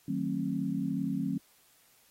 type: chord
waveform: sine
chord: D# diminished seventh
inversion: none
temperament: just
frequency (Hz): 155.56 / 186.68 / 224 / 268.8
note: D#3 / F#3 / A3 / C4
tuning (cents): 0 / +16 / +31 / +47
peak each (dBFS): -37 / -34 / -36 / -33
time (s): 0.08-1.38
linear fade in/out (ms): 5
effects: white hiss -64 dBFS RMS until 2.1 s + AAC 48 kbps